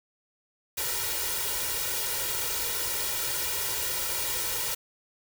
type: noise with comb filter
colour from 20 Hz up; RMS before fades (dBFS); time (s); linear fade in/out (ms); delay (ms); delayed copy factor
white; -30; 0.77-4.75; 10; 2.1; +1
effects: none